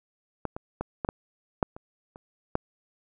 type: clicks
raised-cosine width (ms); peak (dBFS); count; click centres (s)
1; -15 / -21 / -16 / -15 / -12 / -8 / -27 / -30 / -10; 9; 0.453 / 0.565 / 0.81 / 1.048 / 1.089 / 1.628 / 1.765 / 2.159 / 2.554
effects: none